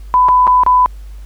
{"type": "tone with dropouts", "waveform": "sine", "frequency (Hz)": 1000, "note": "B5", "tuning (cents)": 21, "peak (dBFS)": -6, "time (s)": [0.14, 0.86], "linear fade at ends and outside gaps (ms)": 0, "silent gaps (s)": [[0.285, 0.289], [0.469, 0.476], [0.635, 0.664]], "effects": ["added 50 Hz sine -28 dBFS peak until 1.25 s", "pink hiss -50 dBFS RMS until 1.25 s"]}